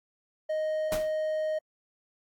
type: tone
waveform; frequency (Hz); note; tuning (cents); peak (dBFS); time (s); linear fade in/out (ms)
triangle; 622.3; D#5; 0; -25; 0.49-1.59; 10
type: noise with exponential decay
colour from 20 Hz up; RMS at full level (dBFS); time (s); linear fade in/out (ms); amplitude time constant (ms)
pink; -30; 0.92-1.14; 2; 46
effects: AAC 64 kbps